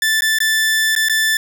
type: tone with dropouts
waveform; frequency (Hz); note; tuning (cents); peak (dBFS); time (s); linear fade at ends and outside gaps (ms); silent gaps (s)
sawtooth; 1760; A6; 0; -10; 0.02-1.37; 2; 0.208-0.22 / 0.387-0.403 / 0.952-0.962 / 1.086-1.096
effects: none